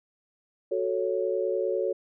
sine chord, F# minor, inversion none, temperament equal, 370 / 440 / 554.4 Hz, F#4 / A4 / C#5, 0 / 0 / 0 cents, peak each -29 dBFS, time 0.71-1.93 s, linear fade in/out 10 ms, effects none

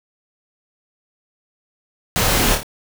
pink noise with echo, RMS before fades -18 dBFS, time 2.16-2.55 s, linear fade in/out 0 ms, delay 27 ms, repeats 3, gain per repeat -5 dB, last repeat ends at 2.631 s, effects none

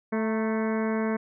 harmonic tone with a mistuned harmonic, 220 Hz, A3, in tune, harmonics 1 / 2 / 3 / 4 / 5 / 6 / 7 / 8 / 9 / 10, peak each -26 / -30 / -35 / -39 / -38 / -45 / -40 / -43 / -44 / -44 dBFS, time 0.12-1.17 s, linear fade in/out 10 ms, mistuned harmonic 4, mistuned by +56 cents, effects none

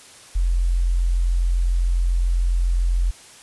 sine tone, 43.65 Hz, F1, in tune, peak -16 dBFS, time 0.35-3.11 s, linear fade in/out 10 ms, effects white hiss -45 dBFS RMS until 3.42 s + resampled to 24000 Hz

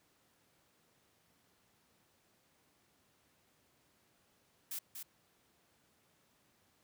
blue noise with echo, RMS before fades -41 dBFS, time 4.71-4.79 s, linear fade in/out 5 ms, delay 240 ms, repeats 1, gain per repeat -5 dB, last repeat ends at 5.03 s, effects pink hiss -72 dBFS RMS until 6.83 s + high-pass 100 Hz 12 dB/octave

